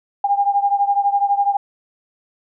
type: beating tone pair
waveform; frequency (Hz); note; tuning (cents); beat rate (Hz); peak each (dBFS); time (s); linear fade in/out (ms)
sine; 802 / 814; G5 / G#5; +39 / -35; 12; -16 / -19; 0.24-1.57; 5
effects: none